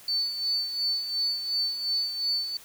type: tone with tremolo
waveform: sine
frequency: 4502 Hz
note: C#8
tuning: 26 cents sharp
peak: -23 dBFS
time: 0.08-2.57 s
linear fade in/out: 2 ms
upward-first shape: sine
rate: 2.8 Hz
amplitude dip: 60%
effects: white hiss -50 dBFS RMS until 2.64 s